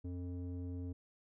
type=tone with low-pass filter; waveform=square; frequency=89 Hz; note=F2; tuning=33 cents sharp; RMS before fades=-42 dBFS; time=0.04-0.93 s; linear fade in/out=10 ms; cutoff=340 Hz; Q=2.3; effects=none